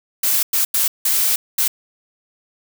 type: noise bursts at uneven times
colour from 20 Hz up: blue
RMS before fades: -17 dBFS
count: 5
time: 0.23-0.43 / 0.53-0.65 / 0.74-0.88 / 1.05-1.36 / 1.58-1.68 s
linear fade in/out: 5 ms
effects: none